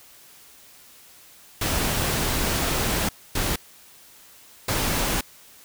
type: noise bursts at uneven times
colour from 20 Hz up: pink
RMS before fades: -24 dBFS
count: 3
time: 1.61-3.09 / 3.35-3.56 / 4.68-5.21 s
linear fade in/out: 5 ms
effects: white hiss -50 dBFS RMS until 5.64 s